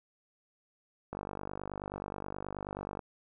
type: click train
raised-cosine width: 1 ms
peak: -24 dBFS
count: 93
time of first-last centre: 1.13-2.992 s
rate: 49.4 Hz
effects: none